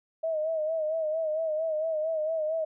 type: tone with vibrato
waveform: sine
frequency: 632 Hz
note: D#5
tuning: 27 cents sharp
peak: -26 dBFS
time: 0.23-2.65 s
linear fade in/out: 10 ms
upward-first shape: sine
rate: 4.4 Hz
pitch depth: 61 cents each way
effects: none